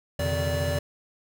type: tone cluster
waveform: square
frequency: 85.8 / 124.5 / 138.5 / 152.6 / 580 Hz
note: F2 / B2 / C#3 / D#3 / D5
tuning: -30 / +14 / -1 / -33 / -22 cents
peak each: -29 / -36 / -37 / -34 / -29 dBFS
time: 0.19-0.79 s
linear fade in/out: 5 ms
effects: none